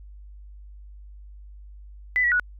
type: tone with pitch steps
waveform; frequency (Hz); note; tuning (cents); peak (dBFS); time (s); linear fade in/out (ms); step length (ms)
sine; 1998 / 1928 / 1466; B6 / B6 / F#6; +20 / -42 / -16; -18; 2.16-2.397; 0; 79
effects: added 50 Hz sine -41 dBFS peak until 2.59 s